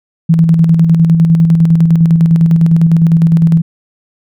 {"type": "tone with tremolo", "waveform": "sine", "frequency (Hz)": 164.81, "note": "E3", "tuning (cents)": 0, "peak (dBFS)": -3, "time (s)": [0.29, 3.62], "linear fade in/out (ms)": 10, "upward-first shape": "square", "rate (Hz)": 9.9, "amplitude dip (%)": 40, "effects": []}